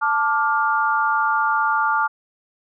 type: chord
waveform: sine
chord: D minor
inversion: second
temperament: just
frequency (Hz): 881 / 1174.7 / 1409.6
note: A5 / D6 / F6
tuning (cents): +2 / 0 / +16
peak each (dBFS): -21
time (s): 0.01-2.08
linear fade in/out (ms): 20
effects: none